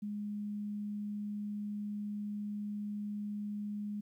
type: tone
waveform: sine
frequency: 207.2 Hz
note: G#3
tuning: 4 cents flat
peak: -36 dBFS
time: 0.02-4.01 s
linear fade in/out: 10 ms
effects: 12-bit